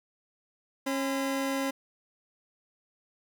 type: tone pair together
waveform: 25% pulse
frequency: 272.1 / 1021.4 Hz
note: C#4 / C6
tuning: -32 / -42 cents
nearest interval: octave + major seventh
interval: 2290 cents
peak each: -25 / -33 dBFS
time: 0.86-1.71 s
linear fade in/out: 10 ms
effects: none